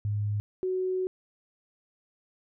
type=tone pair in turn; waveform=sine; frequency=103.83 / 371.6 Hz; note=G#2 / F#4; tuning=0 / +7 cents; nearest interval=octave + minor seventh; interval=2207 cents; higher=second; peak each=-26 dBFS; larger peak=neither; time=0.05-0.4 / 0.63-1.07 s; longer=second; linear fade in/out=0 ms; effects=none